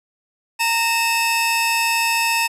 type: tone pair together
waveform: sawtooth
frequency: 921 / 2605 Hz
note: A#5 / E7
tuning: -21 / -21 cents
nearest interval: octave + tritone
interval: 1800 cents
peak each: -16 dBFS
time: 0.59-2.48 s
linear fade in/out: 20 ms
effects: resampled to 32000 Hz